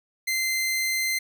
sawtooth tone, 2076 Hz, C7, 14 cents flat, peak -20 dBFS, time 0.27-1.19 s, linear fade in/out 10 ms, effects none

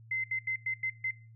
sine tone bursts at uneven times, 2066 Hz, C7, 22 cents flat, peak -29 dBFS, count 6, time 0.11-0.24 / 0.31-0.39 / 0.47-0.56 / 0.66-0.74 / 0.83-0.9 / 1.04-1.11 s, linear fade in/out 5 ms, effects noise-tail reverb RT60 0.4 s tail -21 dB re dry + added 113 Hz sine -51 dBFS peak until 1.35 s

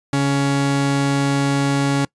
45% pulse tone pair together, 139.55 / 279.1 Hz, C#3 / C#4, +12 / +12 cents, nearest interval octave, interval 1200 cents, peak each -19 dBFS, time 0.13-2.05 s, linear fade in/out 2 ms, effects noise-tail reverb RT60 0.1 s tail -24 dB re dry + resampled to 22050 Hz

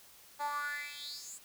10% pulse tone with high-pass filter sweep, 290.3 Hz, D4, 20 cents flat, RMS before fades -40 dBFS, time 0.39-1.39 s, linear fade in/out 20 ms, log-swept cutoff 750 to 8600 Hz, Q 6.5, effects white hiss -58 dBFS RMS until 1.44 s

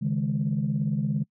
sine chord, C# suspended second, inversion none, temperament just, 138.59 / 155.92 / 207.9 Hz, C#3 / D#3 / G#3, 0 / +4 / +2 cents, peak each -27 dBFS, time 0.01-1.24 s, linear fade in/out 20 ms, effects noise-tail reverb RT60 0.1 s tail -25 dB re dry + tanh soft clip ceiling -16 dBFS

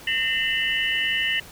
sine tone cluster, 1823 / 2046 / 2685 / 2954 Hz, A#6 / C7 / E7 / F#7, -39 / -39 / +31 / -3 cents, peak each -25 / -29 / -29 / -25 dBFS, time 0.07-1.4 s, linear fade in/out 5 ms, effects pink hiss -44 dBFS RMS until 1.51 s

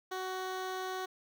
15% pulse tone with notch filter, 373.6 Hz, F#4, 17 cents sharp, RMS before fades -38 dBFS, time 0.11-1.06 s, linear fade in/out 10 ms, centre 10000 Hz, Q 1.1, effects none

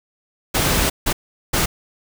pink noise bursts at uneven times, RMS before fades -18 dBFS, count 3, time 0.54-0.9 / 1.06-1.13 / 1.53-1.66 s, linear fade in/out 10 ms, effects none

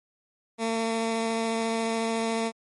15% pulse tone with vibrato, 226.4 Hz, A3, 50 cents sharp, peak -19 dBFS, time 0.58-2.52 s, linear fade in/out 50 ms, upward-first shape sine, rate 14 Hz, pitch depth 8 cents each way, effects MP3 48 kbps

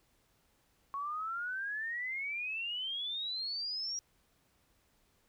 sine exponential sweep, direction up, 1100 to 5730 Hz, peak -35 dBFS, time 0.94-3.99 s, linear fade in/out 0 ms, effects pink hiss -72 dBFS RMS until 5.28 s

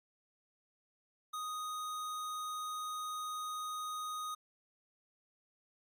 square tone, 1244.5 Hz, D#6, in tune, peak -39 dBFS, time 1.33-4.35 s, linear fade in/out 10 ms, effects AAC 64 kbps

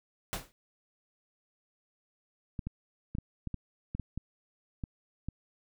pink noise with exponential decay, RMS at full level -31 dBFS, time 0.33-0.52 s, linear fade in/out 0 ms, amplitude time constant 40 ms
clicks, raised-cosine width 5 ms, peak -23 dBFS, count 11, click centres 2.592 / 2.67 / 3.151 / 3.185 / 3.473 / 3.543 / 3.95 / 3.997 / 4.176 / 4.838 / 5.286 s
effects none

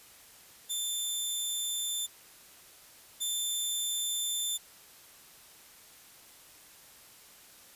15% pulse tone pair in turn, 3545 / 3545 Hz, A7 / A7, +12 / +12 cents, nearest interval unison, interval 0 cents, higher neither, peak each -24 / -23 dBFS, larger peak second, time 0.69-2.07 / 3.2-4.58 s, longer neither, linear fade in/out 20 ms, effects white hiss -55 dBFS RMS until 7.75 s + resampled to 32000 Hz

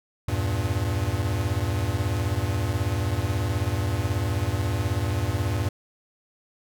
square chord, E diminished, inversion none, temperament equal with one note detuned, 81.84 / 98 / 116.54 Hz, E2 / G2 / Bb2, -12 / 0 / 0 cents, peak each -30 / -27 / -29 dBFS, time 0.28-5.69 s, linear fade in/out 5 ms, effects none

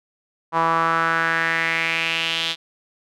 sawtooth tone with band-pass filter sweep, 164.6 Hz, E3, 2 cents flat, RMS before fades -21 dBFS, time 0.52-2.56 s, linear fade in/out 50 ms, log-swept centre 1000 to 3500 Hz, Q 3.9, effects none

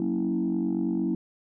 sine chord, F# dominant seventh, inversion none, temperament equal with one note detuned, 185 / 233.1 / 277.2 / 326.6 Hz, F#3 / A#3 / C#4 / E4, 0 / 0 / 0 / -16 cents, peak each -29 / -29 / -30 / -27 dBFS, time 0-1.15 s, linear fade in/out 2 ms, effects tanh soft clip ceiling -18 dBFS

